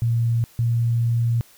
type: tone pair in turn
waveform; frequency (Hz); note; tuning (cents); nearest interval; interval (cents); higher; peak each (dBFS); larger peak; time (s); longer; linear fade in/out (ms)
sine; 116.54 / 117.19; A#2 / A#2; 0 / +10; unison; 10; second; -17; neither; 0.02-0.44 / 0.59-1.41; second; 0
effects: white hiss -52 dBFS RMS until 1.57 s